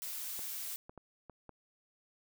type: noise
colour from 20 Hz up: blue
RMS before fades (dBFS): -41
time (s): 0.02-0.76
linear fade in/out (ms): 0
type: clicks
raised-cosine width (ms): 1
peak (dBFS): -35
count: 5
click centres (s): 0.392 / 0.895 / 0.977 / 1.297 / 1.493
effects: none